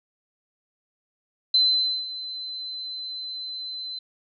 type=tone with ADSR envelope; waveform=sine; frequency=4054 Hz; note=B7; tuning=45 cents sharp; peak=-15 dBFS; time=1.54-3.99 s; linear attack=4 ms; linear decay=510 ms; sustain=-16 dB; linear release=6 ms; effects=none